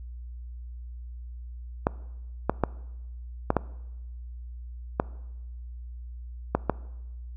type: clicks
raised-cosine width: 1 ms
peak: -7 dBFS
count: 8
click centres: 1.869 / 2.496 / 2.637 / 3.504 / 3.567 / 4.999 / 6.55 / 6.697 s
effects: noise-tail reverb RT60 1.0 s tail -21 dB re dry + added 60 Hz sine -37 dBFS peak until 7.36 s